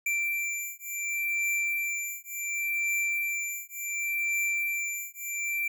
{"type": "beating tone pair", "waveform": "square", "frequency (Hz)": [2349, 2349.69], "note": ["D7", "D7"], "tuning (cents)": [0, 0], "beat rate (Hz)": 0.69, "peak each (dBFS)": [-32, -32], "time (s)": [0.06, 5.68], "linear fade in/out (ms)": 5, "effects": []}